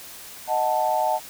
sine chord, D# diminished, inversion none, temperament equal with one note detuned, 622.3 / 735.3 / 880 Hz, D#5 / F#5 / A5, 0 / -11 / 0 cents, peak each -25 / -24 / -23 dBFS, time 0.47-1.2 s, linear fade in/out 50 ms, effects white hiss -41 dBFS RMS until 1.29 s

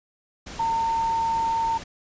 sine tone in noise, 910 Hz, A#5, 42 cents flat, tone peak -21 dBFS, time 0.59-1.78 s, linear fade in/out 10 ms, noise pink, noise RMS -38 dBFS, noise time 0.46-1.84 s, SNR +14 dB, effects resampled to 16000 Hz

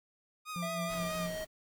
sawtooth tone with vibrato, 1222 Hz, D#6, 32 cents flat, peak -35 dBFS, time 0.45-1.29 s, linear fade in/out 50 ms, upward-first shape triangle, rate 4.6 Hz, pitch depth 54 cents each way
triangle tone with tremolo, 174.61 Hz, F3, in tune, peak -33 dBFS, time 0.56-1.35 s, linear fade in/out 0 ms, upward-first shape sine, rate 4.8 Hz, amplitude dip 65%
square tone with pitch glide, 660 to 630.2 Hz, E5 to D#5, +2 to +22 cents, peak -38 dBFS, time 0.62-1.45 s, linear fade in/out 10 ms, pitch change -80 cents, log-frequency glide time 0.92-1.13 s
pink noise, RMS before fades -47 dBFS, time 0.87-1.47 s, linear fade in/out 50 ms
effects none

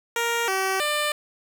10% pulse tone with pitch steps, 467.6 / 382.4 / 596 Hz, A#4 / G4 / D5, +5 / -43 / +25 cents, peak -14 dBFS, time 0.16-1.12 s, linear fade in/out 2 ms, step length 320 ms, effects none

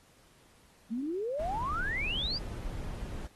sine exponential sweep, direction up, 215.2 to 4978 Hz, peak -31 dBFS, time 0.9-2.39 s, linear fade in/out 20 ms
brown noise, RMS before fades -38 dBFS, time 1.39-3.27 s, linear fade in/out 5 ms
effects pink hiss -63 dBFS RMS until 3.35 s + AAC 32 kbps

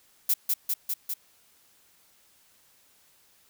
violet noise with echo, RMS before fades -23 dBFS, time 0.29-0.34 s, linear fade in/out 5 ms, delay 200 ms, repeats 4, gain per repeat -2 dB, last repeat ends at 1.14 s, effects white hiss -62 dBFS RMS until 3.49 s

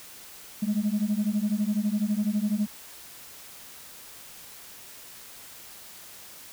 sine beating tone pair, 203.2 / 215.2 Hz, G#3 / A3, -38 / -38 cents, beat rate 12 Hz, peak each -25 dBFS, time 0.62-2.67 s, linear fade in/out 10 ms, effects tanh soft clip ceiling -19 dBFS + white hiss -46 dBFS RMS until 6.52 s

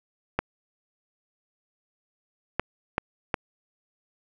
clicks, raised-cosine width 0.5 ms, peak -8 dBFS, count 4, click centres 0.39 / 2.596 / 2.981 / 3.342 s, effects none

